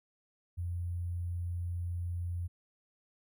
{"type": "tone with sample-and-hold", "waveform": "sine", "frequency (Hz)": 87.31, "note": "F2", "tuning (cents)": 0, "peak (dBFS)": -33, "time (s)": [0.57, 2.48], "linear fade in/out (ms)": 20, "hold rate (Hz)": 11025, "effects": []}